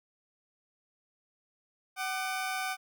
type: tone pair together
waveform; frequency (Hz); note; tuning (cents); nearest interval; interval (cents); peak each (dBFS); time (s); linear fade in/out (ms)
20% pulse; 754.5 / 1200; F#5 / D6; +34 / +37; minor sixth; 803; -28 / -33; 1.96-2.77; 50
effects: none